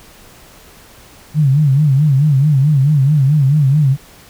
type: tone with vibrato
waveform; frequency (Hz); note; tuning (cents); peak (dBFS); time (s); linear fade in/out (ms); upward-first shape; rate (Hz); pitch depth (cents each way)
sine; 142.8; D3; -48; -8; 1.34-3.97; 50; sine; 4.6; 140
effects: pink hiss -42 dBFS RMS until 4.29 s